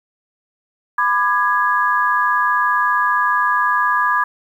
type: chord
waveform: sine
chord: G# diminished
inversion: first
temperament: just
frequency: 996.7 / 1196.1 / 1661.2 Hz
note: B5 / D6 / G#6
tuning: +16 / +31 / 0 cents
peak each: -18 dBFS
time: 0.98-4.24 s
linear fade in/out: 5 ms
effects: 8-bit